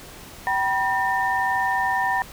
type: tone cluster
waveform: sine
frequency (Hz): 770 / 969 / 1811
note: G5 / B5 / A6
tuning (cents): -31 / -33 / +49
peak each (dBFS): -24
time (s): 0.47-2.22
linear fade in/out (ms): 0
effects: pink hiss -42 dBFS RMS until 2.32 s